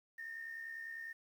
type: tone with amplitude modulation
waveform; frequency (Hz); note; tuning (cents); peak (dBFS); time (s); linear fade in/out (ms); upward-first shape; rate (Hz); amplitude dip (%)
sine; 1826; A#6; -36; -40; 0.18-1.13; 10; sine; 70; 55
effects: tanh soft clip ceiling -37 dBFS + 11-bit